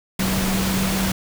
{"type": "tone in noise", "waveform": "sine", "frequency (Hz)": 190.8, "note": "G3", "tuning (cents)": -47, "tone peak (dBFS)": -21, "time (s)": [0.19, 1.12], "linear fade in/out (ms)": 5, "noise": "pink", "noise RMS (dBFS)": -24, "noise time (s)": [0.19, 1.12], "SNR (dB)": 0, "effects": []}